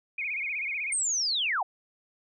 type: tone with vibrato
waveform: sine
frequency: 2312 Hz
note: D7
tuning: 28 cents flat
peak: -29 dBFS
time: 0.18-0.93 s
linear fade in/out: 5 ms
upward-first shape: sine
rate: 16 Hz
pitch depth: 150 cents each way
type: linear sweep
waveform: sine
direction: down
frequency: 8870 to 671 Hz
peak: -25 dBFS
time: 0.92-1.63 s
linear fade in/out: 5 ms
effects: none